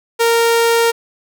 sawtooth tone, 463.3 Hz, A#4, 11 cents flat, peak -7 dBFS, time 0.19-0.92 s, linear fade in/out 20 ms, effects none

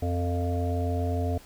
harmonic tone with a mistuned harmonic, 87.2 Hz, F2, 2 cents flat, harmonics 1 / 3 / 5 / 7 / 8, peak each -26 / -33 / -35 / -37 / -35 dBFS, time 0.02-1.38 s, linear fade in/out 5 ms, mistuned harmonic 5, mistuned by +27 cents, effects pink hiss -52 dBFS RMS until 1.45 s

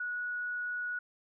sine tone, 1463 Hz, F#6, 20 cents flat, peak -33 dBFS, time 0-0.99 s, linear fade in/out 5 ms, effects none

